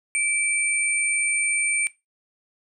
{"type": "tone pair together", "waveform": "sine", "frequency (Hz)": [2327, 8743], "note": ["D7", "C#9"], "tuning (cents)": [-17, -25], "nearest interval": "octave + major seventh", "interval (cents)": 2292, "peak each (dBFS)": -23, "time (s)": [0.15, 1.87], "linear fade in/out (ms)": 0, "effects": ["noise-tail reverb RT60 0.2 s tail -18 dB re dry"]}